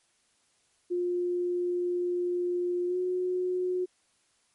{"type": "tone with pitch glide", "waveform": "sine", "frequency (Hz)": [354.3, 364.1], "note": ["F4", "F#4"], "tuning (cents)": [25, -28], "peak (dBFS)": -26, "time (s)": [0.9, 3.86], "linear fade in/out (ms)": 20, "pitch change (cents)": 47, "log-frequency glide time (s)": [2.87, 2.97], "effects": ["white hiss -69 dBFS RMS until 4.54 s", "MP3 48 kbps"]}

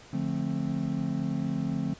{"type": "chord", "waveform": "triangle", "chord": "D minor seventh", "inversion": "none", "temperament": "just", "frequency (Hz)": [146.83, 176.2, 220.2, 264.3], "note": ["D3", "F3", "A3", "C4"], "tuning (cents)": [0, 16, 2, 18], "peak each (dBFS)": -31, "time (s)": [0.13, 1.94], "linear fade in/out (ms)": 5, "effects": ["pink hiss -51 dBFS RMS until 1.99 s", "resampled to 16000 Hz"]}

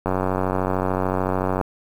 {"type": "click train", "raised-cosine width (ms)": 1, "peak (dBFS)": -8, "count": 146, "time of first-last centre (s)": [0.06, 1.612], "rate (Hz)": 93.4, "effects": ["7-bit"]}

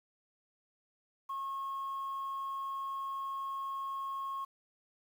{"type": "tone", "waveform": "sine", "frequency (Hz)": 1087, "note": "C#6", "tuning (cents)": -34, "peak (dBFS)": -34, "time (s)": [1.29, 4.45], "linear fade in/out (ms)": 10, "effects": ["tanh soft clip ceiling -33 dBFS", "10-bit"]}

